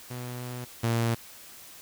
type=tone pair in turn; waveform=sawtooth; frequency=123.47 / 115.98 Hz; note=B2 / A#2; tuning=0 / -8 cents; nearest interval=minor second; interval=108 cents; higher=first; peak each=-31 / -20 dBFS; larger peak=second; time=0.1-0.65 / 0.83-1.15 s; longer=first; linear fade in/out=10 ms; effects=white hiss -48 dBFS RMS until 1.81 s